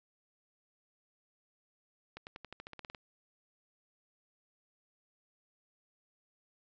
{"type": "accelerating click train", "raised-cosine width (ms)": 0.3, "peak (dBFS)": -29, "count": 12, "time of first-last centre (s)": [2.17, 2.948], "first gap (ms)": 99, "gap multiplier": 0.93, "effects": ["resampled to 16000 Hz"]}